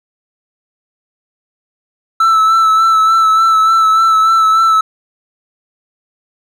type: tone with vibrato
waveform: triangle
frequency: 1318.5 Hz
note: E6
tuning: in tune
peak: -5 dBFS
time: 2.2-4.81 s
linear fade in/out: 5 ms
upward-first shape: sine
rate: 3.4 Hz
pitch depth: 25 cents each way
effects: none